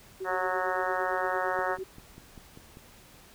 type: tone with tremolo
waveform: sine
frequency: 378 Hz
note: F#4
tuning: 37 cents sharp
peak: -31 dBFS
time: 0.2-1.84 s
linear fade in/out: 10 ms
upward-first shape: triangle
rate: 8.8 Hz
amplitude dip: 95%
type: harmonic tone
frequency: 183.8 Hz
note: F#3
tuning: 11 cents flat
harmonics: 3 / 4 / 5 / 6 / 7 / 8 / 9 / 10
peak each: -33 / -34 / -35 / -36 / -36 / -37 / -38 / -38 dBFS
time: 0.24-1.78 s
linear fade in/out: 50 ms
type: click train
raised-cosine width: 3 ms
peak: -34 dBFS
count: 7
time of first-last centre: 1.59-2.771 s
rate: 5.08 Hz
effects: pink hiss -54 dBFS RMS until 3.34 s